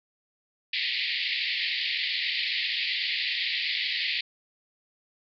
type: band-pass noise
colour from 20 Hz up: pink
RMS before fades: -29 dBFS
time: 0.73-4.21 s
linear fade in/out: 5 ms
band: 1900 to 4700 Hz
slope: 96 dB/octave
effects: none